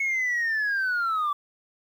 sine linear sweep, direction down, 2200 to 1148 Hz, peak -21 dBFS, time 0-1.33 s, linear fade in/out 5 ms, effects tanh soft clip ceiling -21 dBFS + 9-bit

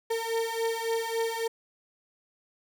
35% pulse beating tone pair, 453.6 / 457.2 Hz, A#4 / A#4, -47 / -34 cents, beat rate 3.6 Hz, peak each -29 dBFS, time 0.1-1.48 s, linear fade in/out 10 ms, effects none

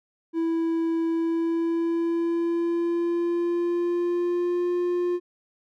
triangle tone with pitch glide, 329.6 to 353.3 Hz, E4 to F4, 0 to +20 cents, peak -20 dBFS, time 0.33-5.2 s, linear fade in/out 50 ms, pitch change +120 cents, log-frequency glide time 1.08-4.72 s, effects none

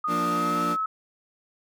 sine tone with pitch glide, 1235 to 1293.4 Hz, D#6 to E6, -13 to -33 cents, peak -24 dBFS, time 0.04-0.86 s, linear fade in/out 5 ms, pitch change +80 cents, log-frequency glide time 0.22-0.61 s
30% pulse chord, Bb major, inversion second, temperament equal, 174.61 / 233.1 / 293.7 Hz, F3 / Bb3 / D4, 0 / 0 / 0 cents, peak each -29 / -30 / -28 dBFS, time 0.07-0.77 s, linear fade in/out 50 ms
effects none

